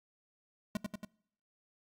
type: tone with echo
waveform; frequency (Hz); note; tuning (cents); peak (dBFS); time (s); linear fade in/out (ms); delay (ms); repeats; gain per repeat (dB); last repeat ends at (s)
square; 209.3; G#3; +14; -32; 0.75-0.77; 2; 93; 3; -3; 1.049
effects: noise-tail reverb RT60 0.7 s tail -24 dB re dry + AAC 64 kbps